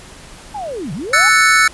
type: linear two-way sweep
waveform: sine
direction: down then up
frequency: 877 to 129.6 to 877 Hz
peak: -22 dBFS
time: 0.54-1.29 s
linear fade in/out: 10 ms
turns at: 0.93 s
type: chord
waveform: square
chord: F# minor seventh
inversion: third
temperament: equal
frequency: 1318.5 / 1480 / 1760 / 2217 Hz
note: E6 / F#6 / A6 / C#7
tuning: 0 / 0 / 0 / 0 cents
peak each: -15 / -15 / -16 / -15 dBFS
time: 1.13-1.68 s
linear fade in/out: 5 ms
effects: pink hiss -38 dBFS RMS until 1.73 s + resampled to 24000 Hz